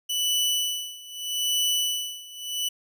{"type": "tone with tremolo", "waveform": "sawtooth", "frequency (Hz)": 2973, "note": "F#7", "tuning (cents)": 8, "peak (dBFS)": -18, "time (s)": [0.09, 2.69], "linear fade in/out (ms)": 10, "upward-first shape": "sine", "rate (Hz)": 0.8, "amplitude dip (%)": 90, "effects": []}